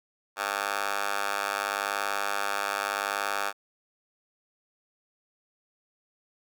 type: tone with high-pass filter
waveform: 10% pulse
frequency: 100.8 Hz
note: G2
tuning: 49 cents sharp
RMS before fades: -30 dBFS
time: 0.36-3.53 s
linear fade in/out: 50 ms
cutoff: 1000 Hz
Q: 4.2
effects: none